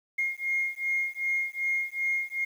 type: beating tone pair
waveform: sine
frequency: 2137 / 2139.6 Hz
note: C7 / C7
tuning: +36 / +38 cents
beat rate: 2.6 Hz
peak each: -29 dBFS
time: 0.18-2.45 s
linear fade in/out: 10 ms
effects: tanh soft clip ceiling -19 dBFS + 9-bit